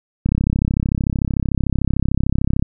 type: click train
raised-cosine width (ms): 5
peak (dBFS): -5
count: 80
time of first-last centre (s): 0.26-2.625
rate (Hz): 33.4
effects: none